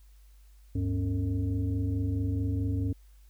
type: tone with frequency modulation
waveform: sine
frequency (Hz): 100.3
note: G2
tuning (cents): +40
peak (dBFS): -26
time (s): 0.75-2.93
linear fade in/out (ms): 5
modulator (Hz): 176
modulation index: 1
effects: added 50 Hz sine -52 dBFS peak until 3.29 s + white hiss -68 dBFS RMS until 3.29 s